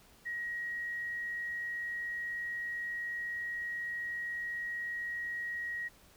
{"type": "tone", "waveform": "sine", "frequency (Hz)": 1896, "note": "A#6", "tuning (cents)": 29, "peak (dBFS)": -35, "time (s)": [0.25, 5.89], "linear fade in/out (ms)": 20, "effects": ["pink hiss -61 dBFS RMS until 6.16 s"]}